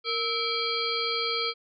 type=harmonic tone with a mistuned harmonic; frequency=463.3 Hz; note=A#4; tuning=11 cents flat; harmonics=1 / 3 / 5 / 7 / 9 / 10; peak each=-33 / -33 / -33 / -33 / -33 / -33 dBFS; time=0.04-1.54 s; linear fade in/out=50 ms; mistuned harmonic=3; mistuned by=-110 cents; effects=none